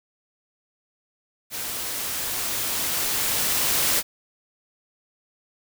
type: noise with level ramp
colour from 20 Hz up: white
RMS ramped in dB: -31 to -21 dBFS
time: 1.5-4.03 s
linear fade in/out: 50 ms
effects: none